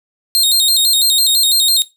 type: tone with vibrato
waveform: sawtooth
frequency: 3951 Hz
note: B7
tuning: in tune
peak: -7 dBFS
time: 0.35-1.82 s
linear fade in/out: 0 ms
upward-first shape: square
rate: 6 Hz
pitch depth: 99 cents each way
effects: noise-tail reverb RT60 0.2 s tail -18 dB re dry

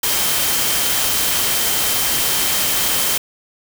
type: tone in noise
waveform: sine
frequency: 3131 Hz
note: G7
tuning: 3 cents flat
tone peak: -28 dBFS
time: 0.03-3.18 s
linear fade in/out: 5 ms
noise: white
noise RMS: -18 dBFS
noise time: 0.03-3.18 s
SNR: -13 dB
effects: none

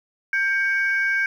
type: tone pair together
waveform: sine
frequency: 1580.3 / 2244 Hz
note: G6 / C#7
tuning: +14 / +21 cents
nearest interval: tritone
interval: 607 cents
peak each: -19 / -23 dBFS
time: 0.33-1.26 s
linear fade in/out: 2 ms
effects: tanh soft clip ceiling -13 dBFS + 9-bit

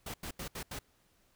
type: noise bursts at uneven times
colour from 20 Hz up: pink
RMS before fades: -41 dBFS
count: 5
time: 0.06-0.14 / 0.23-0.31 / 0.39-0.48 / 0.55-0.63 / 0.71-0.79 s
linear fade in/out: 5 ms
effects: pink hiss -70 dBFS RMS until 1.35 s

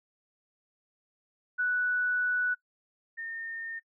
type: tone pair in turn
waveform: sine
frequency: 1480 / 1823.6 Hz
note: F#6 / A#6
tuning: 0 / -39 cents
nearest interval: major third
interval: 361 cents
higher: second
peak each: -25 / -35 dBFS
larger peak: first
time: 1.58-2.55 / 3.17-3.8 s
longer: first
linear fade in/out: 20 ms
effects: noise-tail reverb RT60 0.1 s tail -22 dB re dry

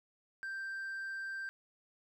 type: tone with hard clipping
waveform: sine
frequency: 1571 Hz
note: G6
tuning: 3 cents sharp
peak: -39 dBFS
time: 0.43-1.49 s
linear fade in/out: 0 ms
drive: 2 dB
effects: none

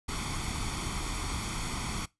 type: noise with comb filter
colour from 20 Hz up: pink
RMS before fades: -34 dBFS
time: 0.08-2.06 s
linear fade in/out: 10 ms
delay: 0.89 ms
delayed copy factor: +0.65
effects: noise-tail reverb RT60 0.2 s tail -21 dB re dry + resampled to 24000 Hz

